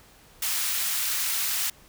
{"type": "high-pass noise", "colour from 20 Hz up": "white", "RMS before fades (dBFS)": -27, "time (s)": [0.42, 1.7], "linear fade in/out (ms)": 5, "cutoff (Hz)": 1300, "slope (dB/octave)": 12, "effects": ["pink hiss -54 dBFS RMS until 1.88 s"]}